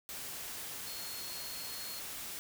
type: tone in noise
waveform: sine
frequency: 4300 Hz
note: C8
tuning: 47 cents sharp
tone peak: -46 dBFS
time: 0.87-1.99 s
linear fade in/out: 0 ms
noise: white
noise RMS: -43 dBFS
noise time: 0.09-2.39 s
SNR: -6 dB
effects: none